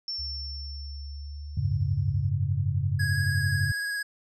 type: tone with exponential decay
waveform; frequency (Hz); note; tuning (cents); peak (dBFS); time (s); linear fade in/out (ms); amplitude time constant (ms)
sine; 5410; E8; +44; -29; 0.08-2.29; 1; 480
type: tone with pitch glide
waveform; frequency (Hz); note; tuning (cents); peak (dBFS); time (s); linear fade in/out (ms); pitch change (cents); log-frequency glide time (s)
sine; 70.1 to 73.97; C#2 to D2; +20 to +13; -35; 0.18-2.27; 20; +93; 1.05-1.52
type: chord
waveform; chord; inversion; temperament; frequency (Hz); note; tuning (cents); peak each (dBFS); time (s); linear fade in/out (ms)
sine; F# suspended second; none; equal with one note detuned; 92.18 / 103.83 / 138.59; F#2 / G#2 / C#3; -6 / 0 / 0; -28; 1.57-3.72; 5
type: tone with vibrato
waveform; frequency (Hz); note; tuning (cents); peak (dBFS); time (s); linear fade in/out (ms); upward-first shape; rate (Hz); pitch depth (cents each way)
square; 1656; G#6; -5; -29; 2.99-4.03; 10; sine; 18; 21
effects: low-pass 11000 Hz 12 dB/octave